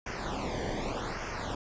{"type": "noise with flanger", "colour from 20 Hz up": "brown", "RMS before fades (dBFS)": -35, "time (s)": [0.06, 1.55], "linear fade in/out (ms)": 5, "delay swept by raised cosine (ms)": [0.25, 0.77], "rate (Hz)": 0.84, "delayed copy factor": -0.85, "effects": ["resampled to 16000 Hz"]}